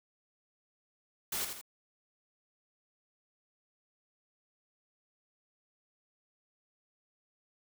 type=noise with echo; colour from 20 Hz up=white; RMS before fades=-35 dBFS; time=1.32-1.45 s; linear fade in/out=5 ms; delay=82 ms; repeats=2; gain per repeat=-6 dB; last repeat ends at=1.614 s; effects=none